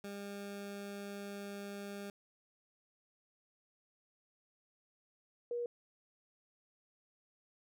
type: tone pair in turn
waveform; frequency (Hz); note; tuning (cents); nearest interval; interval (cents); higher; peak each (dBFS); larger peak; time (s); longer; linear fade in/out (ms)
20% pulse / sine; 201.2 / 478.5; G3 / A#4; +45 / +45; octave + minor third; 1500; second; -38 / -35; second; 0.04-2.1 / 5.51-5.66; first; 2
effects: none